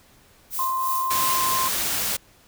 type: noise with tremolo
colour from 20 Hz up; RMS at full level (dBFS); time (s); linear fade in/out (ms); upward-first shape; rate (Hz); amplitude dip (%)
violet; -28; 0.5-1.57; 50; sine; 2.9; 65
type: tone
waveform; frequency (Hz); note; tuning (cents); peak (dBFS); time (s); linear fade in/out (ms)
sine; 1046.5; C6; 0; -22; 0.59-1.68; 2
type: noise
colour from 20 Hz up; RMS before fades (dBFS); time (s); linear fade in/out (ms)
white; -25; 1.1-2.17; 10
effects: pink hiss -55 dBFS RMS until 2.47 s